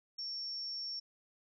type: tone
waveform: sine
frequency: 5470 Hz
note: F8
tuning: 37 cents flat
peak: -38 dBFS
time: 0.18-1 s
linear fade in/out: 10 ms
effects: none